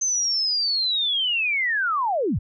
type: linear sweep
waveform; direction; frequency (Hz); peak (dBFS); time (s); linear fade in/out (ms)
sine; down; 6272 to 58.3; -20; 0.01-2.39; 10
effects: none